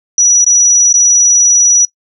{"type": "tone with dropouts", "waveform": "sine", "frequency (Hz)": 5860, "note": "F#8", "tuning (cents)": -18, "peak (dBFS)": -5, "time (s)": [0.18, 1.85], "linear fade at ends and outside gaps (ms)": 2, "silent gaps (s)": [[0.444, 0.464], [0.927, 0.939]], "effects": ["noise-tail reverb RT60 0.1 s tail -19 dB re dry"]}